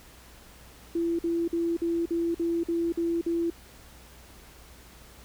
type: tone bursts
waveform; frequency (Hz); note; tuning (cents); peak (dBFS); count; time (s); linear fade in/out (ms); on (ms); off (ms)
sine; 337; E4; +38; -24; 9; 0.95-3.502; 5; 240; 49
effects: added 60 Hz sine -53 dBFS peak until 5.24 s + pink hiss -52 dBFS RMS until 5.24 s